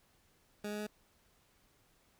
20% pulse tone with pitch steps, 207.7 / 209.3 / 210.8 Hz, G#3 / G#3 / G#3, 0 / +14 / +26 cents, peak -33 dBFS, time 0.64-0.868 s, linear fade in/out 5 ms, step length 76 ms, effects pink hiss -70 dBFS RMS until 2.19 s

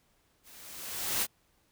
white noise with level ramp, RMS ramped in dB -55 to -27 dBFS, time 0.43-1.27 s, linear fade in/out 50 ms, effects pink hiss -70 dBFS RMS until 1.71 s

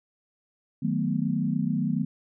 sine chord, B dominant seventh, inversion first, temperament equal, 155.56 / 185 / 220 / 246.9 Hz, D#3 / F#3 / A3 / B3, 0 / 0 / 0 / 0 cents, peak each -29 dBFS, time 0.82-2.05 s, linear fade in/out 10 ms, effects none

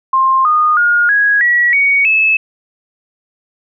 sine tone with pitch steps, 1057 / 1228.3 / 1427.3 / 1658.6 / 1927.4 / 2240 / 2603 Hz, C6 / D#6 / F6 / G#6 / B6 / C#7 / E7, +17 / -23 / +37 / -3 / -43 / +18 / -22 cents, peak -8 dBFS, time 0.13-2.37 s, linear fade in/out 5 ms, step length 320 ms, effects none

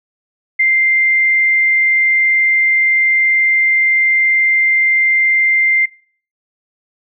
sine tone, 2093 Hz, C7, in tune, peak -9 dBFS, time 0.59-5.86 s, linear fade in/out 10 ms, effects noise-tail reverb RT60 0.5 s tail -25 dB re dry

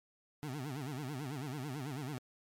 25% pulse tone with vibrato, 138.5 Hz, C#3, 1 cent flat, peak -35 dBFS, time 0.43-2.18 s, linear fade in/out 0 ms, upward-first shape sine, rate 9.1 Hz, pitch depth 190 cents each way, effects MP3 96 kbps

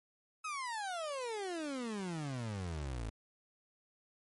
30% pulse exponential sweep, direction down, 1300 to 51.9 Hz, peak -35 dBFS, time 0.44-3.1 s, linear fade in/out 10 ms, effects MP3 48 kbps

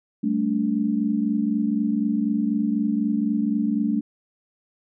sine chord, G suspended second, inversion none, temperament equal with one note detuned, 196 / 220 / 288.6 Hz, G3 / A3 / D4, 0 / 0 / -30 cents, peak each -27 / -22 / -25 dBFS, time 0.23-4.01 s, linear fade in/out 10 ms, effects none

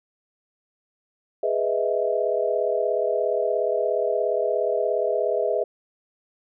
sine chord, E major seventh, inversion first, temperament equal, 415.3 / 493.9 / 622.3 / 659.3 Hz, G#4 / B4 / D#5 / E5, 0 / 0 / 0 / 0 cents, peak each -26 dBFS, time 1.43-5.64 s, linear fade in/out 5 ms, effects none

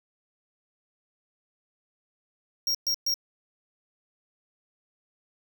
square tone bursts, 5588 Hz, F8, in tune, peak -24 dBFS, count 3, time 2.67-3.141 s, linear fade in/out 2 ms, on 77 ms, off 120 ms, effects 9-bit

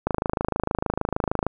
click train, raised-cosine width 1 ms, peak -8 dBFS, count 38, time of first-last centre 0.07-1.466 s, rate 26.5 Hz, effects none

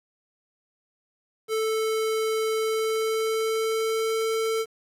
square tone with pitch glide, 440 to 445.9 Hz, A4 to A4, 0 to +23 cents, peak -24 dBFS, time 1.48-4.66 s, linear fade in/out 50 ms, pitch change +23 cents, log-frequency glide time 2.55-4.23 s, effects resampled to 32000 Hz + 9-bit

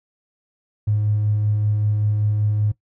triangle tone with tremolo, 105.2 Hz, G#2, 23 cents sharp, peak -12 dBFS, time 0.87-2.72 s, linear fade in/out 10 ms, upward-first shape sine, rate 5.2 Hz, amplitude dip 35%, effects noise-tail reverb RT60 0.1 s tail -19 dB re dry + tanh soft clip ceiling -13 dBFS

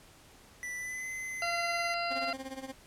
square tone with pitch glide, 1975.5 to 2045 Hz, B6 to C7, 0 to -40 cents, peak -37 dBFS, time 0.63-1.94 s, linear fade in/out 0 ms, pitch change +60 cents, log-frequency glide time 0.75-1.09 s
harmonic tone, 688 Hz, F5, 26 cents flat, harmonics 1 / 2 / 3 / 4 / 6 / 7, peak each -34 / -37 / -39 / -40 / -42 / -42 dBFS, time 1.42-2.33 s, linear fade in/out 2 ms
20% pulse tone with tremolo, 265.5 Hz, C4, 25 cents sharp, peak -32 dBFS, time 2.1-2.73 s, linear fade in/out 20 ms, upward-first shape sine, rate 17 Hz, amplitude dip 80%
effects pink hiss -57 dBFS RMS until 2.86 s + low-pass 12000 Hz 12 dB/octave

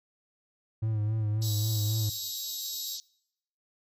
triangle tone with vibrato, 108 Hz, A2, 32 cents flat, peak -24 dBFS, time 0.82-2.1 s, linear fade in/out 10 ms, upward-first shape sine, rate 3.7 Hz, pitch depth 48 cents each way
5% pulse tone with pitch glide, 3870 to 3826 Hz, B7 to A#7, -36 to +44 cents, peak -29 dBFS, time 1.41-2.99 s, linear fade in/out 50 ms, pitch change -20 cents, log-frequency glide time 1.6-1.96 s
pink band-pass noise, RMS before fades -40 dBFS, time 1.42-3 s, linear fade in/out 0 ms, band 4000 to 6500 Hz, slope 48 dB/octave
effects noise-tail reverb RT60 0.8 s tail -25 dB re dry

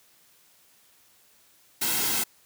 white noise with comb filter, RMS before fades -26 dBFS, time 1.81-2.24 s, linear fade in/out 10 ms, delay 1.7 ms, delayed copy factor -0.6, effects white hiss -60 dBFS RMS until 2.45 s + high-pass 60 Hz 12 dB/octave

